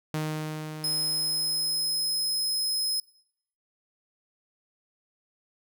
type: tone with exponential decay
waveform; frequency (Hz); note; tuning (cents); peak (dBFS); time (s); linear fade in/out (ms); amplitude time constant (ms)
sawtooth; 154.8; D#3; -9; -23; 0.14-3; 0; 620
type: tone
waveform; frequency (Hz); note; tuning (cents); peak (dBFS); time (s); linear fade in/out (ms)
sawtooth; 5120; D#8; +49; -23; 0.84-3; 2
effects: noise-tail reverb RT60 0.7 s tail -23 dB re dry